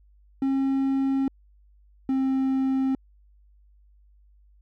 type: tone pair in turn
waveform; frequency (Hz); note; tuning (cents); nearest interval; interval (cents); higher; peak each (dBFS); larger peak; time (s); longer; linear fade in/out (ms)
triangle; 270 / 265.5; C#4 / C4; -45 / +25; unison; 30; first; -19; neither; 0.42-1.28 / 2.09-2.95; neither; 2
effects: added 50 Hz sine -54 dBFS peak until 4.61 s